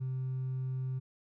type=tone with hard clipping; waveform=triangle; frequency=130 Hz; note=C3; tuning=11 cents flat; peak=-32 dBFS; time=0-1 s; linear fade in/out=20 ms; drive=2 dB; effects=none